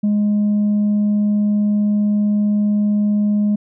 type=tone; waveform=sine; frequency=207.7 Hz; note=G#3; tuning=in tune; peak=-11 dBFS; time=0.03-3.56 s; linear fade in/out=10 ms; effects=tanh soft clip ceiling -12 dBFS